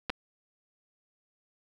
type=clicks; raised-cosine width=0.3 ms; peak=-15 dBFS; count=2; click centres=0.097 / 0.101 s; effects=9-bit